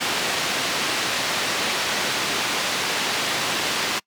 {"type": "low-pass noise", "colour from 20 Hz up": "white", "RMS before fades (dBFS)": -24, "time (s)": [0, 4], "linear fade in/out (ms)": 20, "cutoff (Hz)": 4100, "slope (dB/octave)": 12, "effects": ["noise-tail reverb RT60 0.1 s tail -25 dB re dry", "high-pass 150 Hz 12 dB/octave"]}